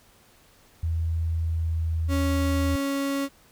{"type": "tone with pitch glide", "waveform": "sine", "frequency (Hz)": [82.1, 81.34], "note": ["E2", "E2"], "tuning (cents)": [-6, -23], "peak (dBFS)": -23, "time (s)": [0.83, 2.76], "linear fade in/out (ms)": 5, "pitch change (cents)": -17, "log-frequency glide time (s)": [1.34, 2.03]}
{"type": "tone", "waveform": "35% pulse", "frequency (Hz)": 277.2, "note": "C#4", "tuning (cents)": 0, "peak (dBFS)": -23, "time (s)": [2.08, 3.29], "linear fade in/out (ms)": 50}
{"effects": ["pink hiss -57 dBFS RMS until 3.51 s"]}